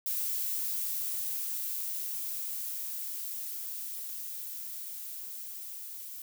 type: noise with level ramp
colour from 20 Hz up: violet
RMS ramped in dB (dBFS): -32 to -43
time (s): 0.06-6.22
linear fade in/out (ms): 2
effects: none

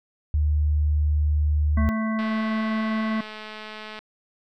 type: tone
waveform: sine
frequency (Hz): 75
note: D2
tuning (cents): +37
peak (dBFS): -18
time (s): 0.34-1.89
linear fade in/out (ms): 0
type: harmonic tone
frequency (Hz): 220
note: A3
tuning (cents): 0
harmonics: 1 / 3 / 5 / 7 / 9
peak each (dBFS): -23 / -35 / -33 / -40 / -36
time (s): 1.77-3.21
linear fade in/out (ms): 5
type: click train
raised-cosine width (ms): 0.3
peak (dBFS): -22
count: 388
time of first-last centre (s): 2.19-3.99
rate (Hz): 215
effects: none

